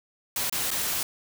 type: noise with dropouts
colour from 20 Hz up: white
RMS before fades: -28 dBFS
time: 0.36-1.03 s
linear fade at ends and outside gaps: 2 ms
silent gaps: 0.497-0.524 / 0.706-0.713 s
effects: none